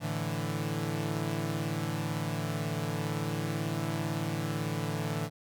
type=chord; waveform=sawtooth; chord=A suspended fourth; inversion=none; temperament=equal; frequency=110 / 146.83 / 164.81 Hz; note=A2 / D3 / E3; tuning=0 / 0 / 0 cents; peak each=-32 / -31 / -31 dBFS; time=0-5.3 s; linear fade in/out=50 ms; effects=none